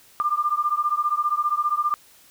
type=beating tone pair; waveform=sine; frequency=1190 / 1205 Hz; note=D6 / D6; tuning=+22 / +44 cents; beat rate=15 Hz; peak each=-23 dBFS; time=0.2-1.94 s; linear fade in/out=0 ms; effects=white hiss -53 dBFS RMS until 2.3 s